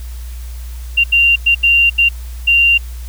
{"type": "tone bursts at uneven times", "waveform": "sine", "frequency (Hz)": 2774, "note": "F7", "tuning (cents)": -12, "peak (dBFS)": -7, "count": 6, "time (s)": [[0.97, 1.04], [1.12, 1.36], [1.46, 1.55], [1.63, 1.9], [1.98, 2.09], [2.47, 2.78]], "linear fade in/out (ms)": 10, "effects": ["added 60 Hz sine -24 dBFS peak until 3.08 s", "white hiss -41 dBFS RMS until 3.08 s"]}